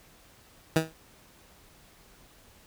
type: tone with exponential decay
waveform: 15% pulse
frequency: 160.2 Hz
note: E3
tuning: 49 cents flat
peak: -12 dBFS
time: 0.76-0.93 s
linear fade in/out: 2 ms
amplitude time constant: 35 ms
effects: pink hiss -57 dBFS RMS until 2.66 s